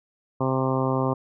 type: harmonic tone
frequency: 131.5 Hz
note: C3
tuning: 9 cents sharp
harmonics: 1 / 2 / 3 / 4 / 5 / 6 / 7 / 8 / 9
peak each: -26 / -27 / -29 / -29 / -33 / -34 / -33 / -31 / -36 dBFS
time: 0.4-1.14 s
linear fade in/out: 10 ms
effects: none